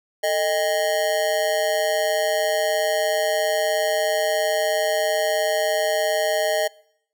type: tone with amplitude modulation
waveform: square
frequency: 622.3 Hz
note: D#5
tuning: in tune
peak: -16 dBFS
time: 0.23-6.68 s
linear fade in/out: 10 ms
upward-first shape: sine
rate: 177 Hz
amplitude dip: 85%
effects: noise-tail reverb RT60 0.7 s tail -24 dB re dry